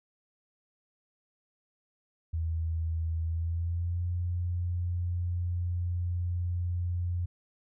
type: tone with pitch glide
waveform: sine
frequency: 81.6 to 87.96 Hz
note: E2 to F2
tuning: -17 to +13 cents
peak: -28 dBFS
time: 2.33-7.26 s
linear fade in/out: 10 ms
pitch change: +130 cents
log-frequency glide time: 3.23-4.06 s
effects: none